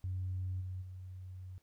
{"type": "tone with level steps", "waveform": "sine", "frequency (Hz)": 92.5, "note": "F#2", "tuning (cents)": 0, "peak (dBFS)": [-34, -38, -44], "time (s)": [0.04, 1.58], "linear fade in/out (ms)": 0, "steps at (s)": [0.6, 0.81], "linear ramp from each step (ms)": 20, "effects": ["tanh soft clip ceiling -30 dBFS", "pink hiss -75 dBFS RMS until 1.62 s"]}